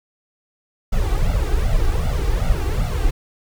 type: noise with flanger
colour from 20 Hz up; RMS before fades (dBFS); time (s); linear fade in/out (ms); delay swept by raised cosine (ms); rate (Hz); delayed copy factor
brown; -18; 0.92-3.11; 10; 1.4 to 2.6; 2.6; +1
effects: none